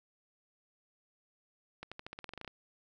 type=accelerating click train; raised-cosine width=0.3 ms; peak=-27 dBFS; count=13; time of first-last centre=1.83-2.477 s; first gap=86 ms; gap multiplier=0.91; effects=none